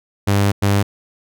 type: tone bursts at uneven times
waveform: sawtooth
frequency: 100.3 Hz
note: G2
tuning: 40 cents sharp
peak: -9 dBFS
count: 2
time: 0.27-0.52 / 0.62-0.83 s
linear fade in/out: 10 ms
effects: none